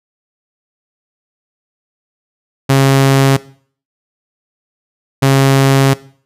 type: tone pair in turn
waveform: sawtooth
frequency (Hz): 135.9 / 135.9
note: C#3 / C#3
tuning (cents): -34 / -34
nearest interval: unison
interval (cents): 0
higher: neither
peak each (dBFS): -3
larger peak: neither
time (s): 2.69-3.37 / 5.22-5.94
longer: second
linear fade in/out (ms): 10
effects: noise-tail reverb RT60 0.5 s tail -19 dB re dry + resampled to 32000 Hz